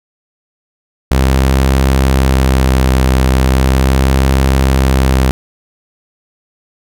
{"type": "tone with vibrato", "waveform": "sawtooth", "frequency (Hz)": 65.7, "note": "C2", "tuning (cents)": 8, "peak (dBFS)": -4, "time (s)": [1.11, 5.31], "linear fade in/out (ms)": 0, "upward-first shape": "sine", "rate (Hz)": 0.38, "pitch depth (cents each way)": 23, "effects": []}